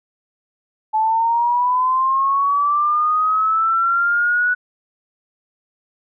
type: linear sweep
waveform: sine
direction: up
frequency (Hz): 863 to 1480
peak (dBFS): -14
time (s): 0.93-4.55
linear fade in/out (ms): 20
effects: none